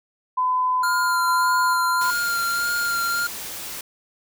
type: tone with tremolo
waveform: sine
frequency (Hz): 1011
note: B5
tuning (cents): +40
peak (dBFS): -18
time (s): 0.37-2.11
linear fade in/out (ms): 10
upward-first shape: square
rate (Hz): 1.1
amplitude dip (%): 25
type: tone with vibrato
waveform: square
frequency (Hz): 1400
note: F6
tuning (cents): +4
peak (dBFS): -22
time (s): 0.83-3.27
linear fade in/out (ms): 5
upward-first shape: sine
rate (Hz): 1.7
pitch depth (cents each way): 18
type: noise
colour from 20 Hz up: white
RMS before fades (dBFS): -33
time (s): 2.01-3.81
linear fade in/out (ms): 2
effects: none